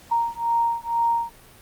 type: beating tone pair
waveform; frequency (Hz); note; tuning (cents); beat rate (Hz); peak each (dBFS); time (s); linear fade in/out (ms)
sine; 930 / 932.1; A#5 / A#5; -4 / 0; 2.1; -23; 0.11-1.31; 10
effects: pink hiss -49 dBFS RMS until 1.61 s + Opus 48 kbps